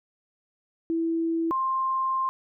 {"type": "tone pair in turn", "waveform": "sine", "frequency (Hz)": [329.6, 1054.3], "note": ["E4", "C6"], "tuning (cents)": [0, 13], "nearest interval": "octave + minor sixth", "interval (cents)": 2013, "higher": "second", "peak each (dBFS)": -23, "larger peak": "neither", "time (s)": [[0.9, 1.51], [1.51, 2.29]], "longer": "second", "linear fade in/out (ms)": 0, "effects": []}